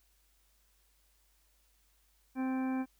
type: harmonic tone with a mistuned harmonic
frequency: 260.9 Hz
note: C4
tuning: 5 cents flat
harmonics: 1 / 2 / 3 / 4 / 5 / 6 / 7 / 9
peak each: -31 / -47 / -43 / -48 / -56 / -50 / -57 / -51 dBFS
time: 2.35-2.86 s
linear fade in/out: 50 ms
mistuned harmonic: 7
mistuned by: -51 cents
effects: added 50 Hz sine -70 dBFS peak until 2.99 s + white hiss -72 dBFS RMS until 2.99 s